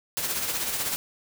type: noise with tremolo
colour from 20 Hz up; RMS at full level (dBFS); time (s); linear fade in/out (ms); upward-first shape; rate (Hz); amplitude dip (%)
white; -27; 0.17-0.96; 0; sine; 16; 45
effects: none